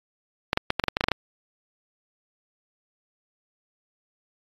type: clicks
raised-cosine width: 0.3 ms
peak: -5 dBFS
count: 11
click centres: 0.531 / 0.574 / 0.704 / 0.797 / 0.839 / 0.883 / 0.969 / 1.009 / 1.04 / 1.085 / 1.117 s
effects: AAC 32 kbps